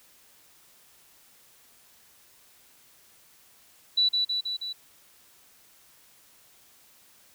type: tone with echo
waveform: sine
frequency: 3951 Hz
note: B7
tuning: in tune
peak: -19 dBFS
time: 3.97-4.09 s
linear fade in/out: 10 ms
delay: 160 ms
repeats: 4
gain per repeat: -3 dB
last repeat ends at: 4.73 s
effects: white hiss -58 dBFS RMS until 7.34 s